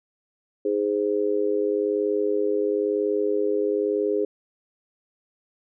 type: tone with amplitude modulation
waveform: sine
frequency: 414 Hz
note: G#4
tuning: 5 cents flat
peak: -16 dBFS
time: 0.65-4.25 s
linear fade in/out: 5 ms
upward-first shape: sine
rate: 101 Hz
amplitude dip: 100%
effects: none